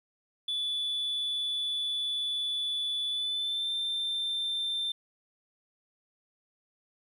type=tone with pitch glide; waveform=sine; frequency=3461 to 3573 Hz; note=A7 to A7; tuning=-29 to +26 cents; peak=-27 dBFS; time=0.48-4.92 s; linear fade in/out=5 ms; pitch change=+55 cents; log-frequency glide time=3.08-3.72 s; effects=tanh soft clip ceiling -27 dBFS + 11-bit